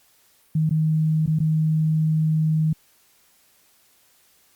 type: tone with dropouts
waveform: sine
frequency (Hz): 156.9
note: D#3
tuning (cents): +15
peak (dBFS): -17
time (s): 0.55-2.73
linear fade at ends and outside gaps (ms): 5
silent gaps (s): 0.694-0.708 / 1.262-1.275 / 1.389-1.401
effects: white hiss -59 dBFS RMS until 4.55 s + Opus 48 kbps